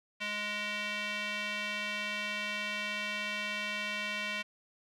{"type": "tone with band-pass filter", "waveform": "square", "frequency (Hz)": 208.3, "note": "G#3", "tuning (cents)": 5, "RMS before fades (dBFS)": -36, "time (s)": [0.2, 4.43], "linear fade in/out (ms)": 20, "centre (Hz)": 2500, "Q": 2.4, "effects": []}